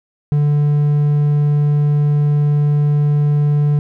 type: tone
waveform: triangle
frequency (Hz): 146.83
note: D3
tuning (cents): 0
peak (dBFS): -9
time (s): 0.32-3.79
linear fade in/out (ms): 0
effects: none